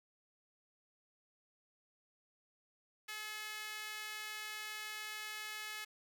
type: tone with high-pass filter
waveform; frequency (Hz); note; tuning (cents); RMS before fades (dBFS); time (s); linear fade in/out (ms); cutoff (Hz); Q
sawtooth; 427.2; G#4; +49; -45; 3.08-5.85; 10; 1900; 1.4
effects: none